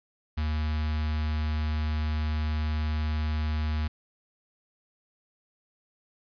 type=tone with notch filter; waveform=square; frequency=76.7 Hz; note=D#2; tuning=24 cents flat; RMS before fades=-28 dBFS; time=0.37-3.88 s; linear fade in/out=10 ms; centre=460 Hz; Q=0.65; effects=resampled to 11025 Hz + 10-bit